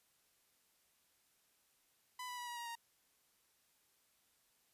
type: tone with pitch steps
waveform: sawtooth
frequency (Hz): 1000 / 986.2 / 972.7 / 959.3 / 946.1 / 933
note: B5 / B5 / B5 / A#5 / A#5 / A#5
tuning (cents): +21 / -3 / -27 / +49 / +25 / +1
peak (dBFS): -40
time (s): 2.19-2.754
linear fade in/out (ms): 5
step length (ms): 94
effects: white hiss -75 dBFS RMS until 4.73 s + resampled to 32000 Hz